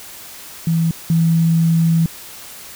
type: tone pair in turn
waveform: sine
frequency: 164.81 / 164.81 Hz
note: E3 / E3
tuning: 0 / 0 cents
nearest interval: unison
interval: 0 cents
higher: neither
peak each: -13 / -11 dBFS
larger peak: second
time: 0.67-0.91 / 1.1-2.06 s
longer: second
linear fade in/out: 2 ms
effects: white hiss -36 dBFS RMS until 2.75 s

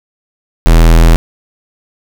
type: tone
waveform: square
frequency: 41.2 Hz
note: E1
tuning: in tune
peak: -3 dBFS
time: 0.66-1.16 s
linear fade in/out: 0 ms
effects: none

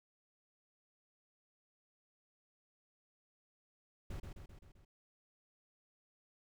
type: noise with echo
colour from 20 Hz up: brown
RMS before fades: -43 dBFS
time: 4.1-4.2 s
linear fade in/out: 5 ms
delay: 130 ms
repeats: 5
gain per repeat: -4 dB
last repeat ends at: 4.85 s
effects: none

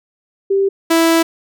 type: tone pair in turn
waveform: sine / sawtooth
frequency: 392 / 329.6 Hz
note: G4 / E4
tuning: 0 / 0 cents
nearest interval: minor third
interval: 300 cents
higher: first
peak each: -11 / -6 dBFS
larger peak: second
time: 0.5-0.69 / 0.9-1.23 s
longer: second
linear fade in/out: 10 ms
effects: none

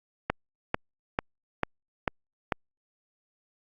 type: click train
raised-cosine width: 0.5 ms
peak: -9 dBFS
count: 6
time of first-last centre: 0.3-2.522 s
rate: 2.25 Hz
effects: Opus 48 kbps

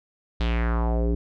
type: tone with low-pass filter sweep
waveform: square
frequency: 58 Hz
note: A#1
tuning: 8 cents flat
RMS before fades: -23 dBFS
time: 0.4-1.15 s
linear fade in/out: 5 ms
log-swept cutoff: 3900 to 340 Hz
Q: 2.9
effects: none

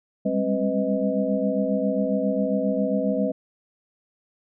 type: tone cluster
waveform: sine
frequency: 197.8 / 205.2 / 268.2 / 499.8 / 629 Hz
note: G3 / G#3 / C4 / B4 / D#5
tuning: +16 / -21 / +43 / +21 / +19 cents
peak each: -27 dBFS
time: 0.25-3.32 s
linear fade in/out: 10 ms
effects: none

